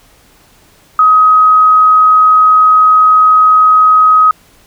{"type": "tone", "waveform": "sine", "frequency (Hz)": 1263, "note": "D#6", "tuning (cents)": 26, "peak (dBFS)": -3, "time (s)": [0.99, 4.31], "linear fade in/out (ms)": 2, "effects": ["pink hiss -46 dBFS RMS until 4.66 s"]}